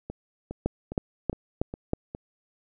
two click trains, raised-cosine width 2 ms, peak -21 / -11 dBFS, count 6 / 5, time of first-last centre 0.1-2.149 / 0.66-1.934 s, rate 2.44 / 3.14 Hz, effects none

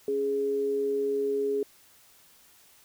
sine tone pair together, 277.1 / 415.5 Hz, C#4 / G#4, -1 / +1 cents, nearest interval perfect fifth, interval 702 cents, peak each -36 / -25 dBFS, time 0.08-1.63 s, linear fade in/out 2 ms, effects white hiss -58 dBFS RMS until 2.84 s

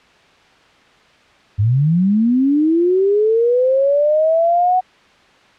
sine linear sweep, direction up, 96.2 to 746 Hz, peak -11 dBFS, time 1.58-4.81 s, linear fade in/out 20 ms, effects white hiss -49 dBFS RMS until 5.58 s + low-pass 3000 Hz 12 dB/octave

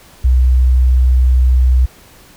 sine tone, 63.3 Hz, B1, 43 cents sharp, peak -6 dBFS, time 0.24-1.86 s, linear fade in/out 10 ms, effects tanh soft clip ceiling -2 dBFS + pink hiss -43 dBFS RMS until 2.36 s

